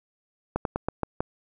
slowing click train, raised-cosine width 1 ms, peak -11 dBFS, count 6, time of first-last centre 0.56-1.205 s, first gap 92 ms, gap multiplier 1.17, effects none

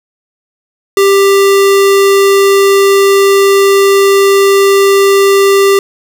square tone, 394.7 Hz, G4, 12 cents sharp, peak -5 dBFS, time 0.97-5.79 s, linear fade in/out 2 ms, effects none

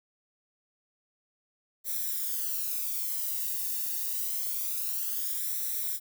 violet noise with flanger, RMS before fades -32 dBFS, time 1.84-6 s, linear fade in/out 50 ms, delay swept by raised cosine 0.52 to 1.1 ms, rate 0.26 Hz, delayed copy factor +0.75, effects none

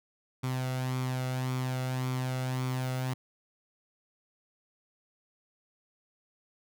sawtooth tone with flanger, 128.6 Hz, C3, 30 cents flat, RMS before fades -32 dBFS, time 0.43-3.14 s, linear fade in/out 10 ms, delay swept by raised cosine 0.87 to 1.47 ms, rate 1.8 Hz, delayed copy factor +0.5, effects none

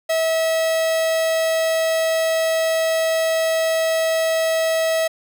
45% pulse tone, 647 Hz, E5, 32 cents flat, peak -17 dBFS, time 0.09-5.08 s, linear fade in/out 10 ms, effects none

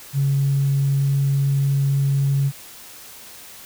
sine tone, 138.59 Hz, C#3, in tune, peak -15 dBFS, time 0.13-2.52 s, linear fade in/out 50 ms, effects tanh soft clip ceiling -11 dBFS + white hiss -41 dBFS RMS until 3.65 s

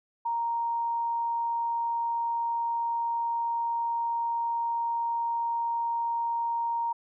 sine tone, 932.3 Hz, A#5, in tune, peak -26 dBFS, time 0.25-6.93 s, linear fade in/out 10 ms, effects none

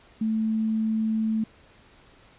sine tone, 220 Hz, A3, in tune, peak -22 dBFS, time 0.21-1.44 s, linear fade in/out 5 ms, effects pink hiss -55 dBFS RMS until 2.38 s + resampled to 8000 Hz

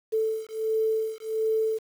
sine beating tone pair, 440 / 441.4 Hz, A4 / A4, 0 / +5 cents, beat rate 1.4 Hz, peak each -27 dBFS, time 0.12-1.79 s, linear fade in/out 20 ms, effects 8-bit

